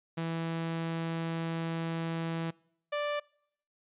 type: tone pair in turn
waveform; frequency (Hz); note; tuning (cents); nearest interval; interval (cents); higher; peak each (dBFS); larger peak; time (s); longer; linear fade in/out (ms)
sawtooth; 164.81 / 587.3; E3 / D5; 0 / 0; octave + minor seventh; 2200; second; -28 / -26; second; 0.17-2.51 / 2.92-3.2; first; 10
effects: noise-tail reverb RT60 0.7 s tail -25 dB re dry + resampled to 8000 Hz